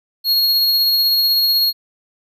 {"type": "tone with tremolo", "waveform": "square", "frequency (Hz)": 4300, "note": "C8", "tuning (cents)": 47, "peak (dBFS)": -12, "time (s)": [0.24, 1.73], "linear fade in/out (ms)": 50, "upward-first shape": "triangle", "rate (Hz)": 16, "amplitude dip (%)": 25, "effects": []}